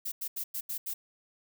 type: noise bursts at uneven times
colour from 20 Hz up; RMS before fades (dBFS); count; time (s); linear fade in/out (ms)
violet; -35; 6; 0.05-0.12 / 0.21-0.28 / 0.36-0.44 / 0.54-0.61 / 0.69-0.78 / 0.86-0.94; 10
effects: none